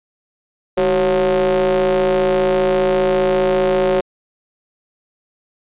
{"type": "ring-modulated tone", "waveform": "square", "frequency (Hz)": 87.31, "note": "F2", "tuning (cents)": 0, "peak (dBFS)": -11, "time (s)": [0.77, 4.01], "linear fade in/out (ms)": 10, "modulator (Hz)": 464, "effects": ["resampled to 8000 Hz"]}